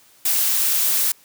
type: noise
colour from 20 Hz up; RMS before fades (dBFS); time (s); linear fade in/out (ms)
blue; -19; 0.25-1.12; 5
effects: white hiss -53 dBFS RMS until 1.24 s + high-pass 80 Hz 12 dB/octave